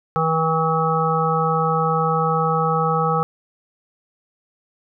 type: harmonic tone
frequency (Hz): 161.1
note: E3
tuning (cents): -39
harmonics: 1 / 3 / 5 / 7 / 8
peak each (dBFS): -22 / -23 / -23 / -25 / -22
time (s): 0.16-3.23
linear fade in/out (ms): 0
effects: none

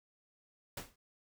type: noise with exponential decay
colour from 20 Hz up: pink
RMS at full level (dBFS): -38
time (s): 0.77-0.96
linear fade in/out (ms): 5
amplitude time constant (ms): 41
effects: none

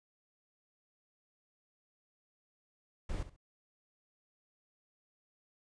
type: noise with echo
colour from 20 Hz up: brown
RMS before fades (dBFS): -36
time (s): 3.09-3.23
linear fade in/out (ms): 5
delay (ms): 67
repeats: 2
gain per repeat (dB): -13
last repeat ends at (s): 3.364
effects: resampled to 22050 Hz

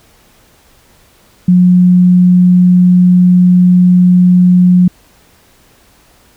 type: tone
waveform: sine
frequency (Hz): 180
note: F#3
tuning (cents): -47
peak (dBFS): -3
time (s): 1.48-4.88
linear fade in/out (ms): 5
effects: pink hiss -47 dBFS RMS until 6.36 s

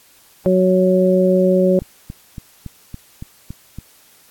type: harmonic tone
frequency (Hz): 185.2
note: F#3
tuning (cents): +2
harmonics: 1 / 2 / 3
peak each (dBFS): -15 / -16 / -15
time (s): 0.46-1.79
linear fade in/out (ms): 0
type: click train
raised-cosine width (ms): 5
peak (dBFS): -17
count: 8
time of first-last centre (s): 1.82-3.786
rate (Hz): 3.56
effects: white hiss -50 dBFS RMS until 4.3 s + AAC 64 kbps

